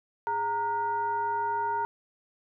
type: tone with frequency modulation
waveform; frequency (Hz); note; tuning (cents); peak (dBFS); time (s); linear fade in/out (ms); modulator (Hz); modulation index
sine; 926; A#5; -12; -26; 0.27-1.85; 0; 513; 0.55
effects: none